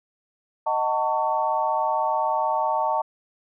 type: chord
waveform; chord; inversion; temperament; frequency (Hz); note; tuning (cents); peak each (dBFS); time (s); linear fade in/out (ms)
sine; D# half-diminished seventh; none; just; 622.3 / 746.7 / 896 / 1120.1; D#5 / F#5 / A5 / C#6; 0 / +16 / +31 / +18; -27 / -28 / -23 / -29; 0.66-3.02; 10
effects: none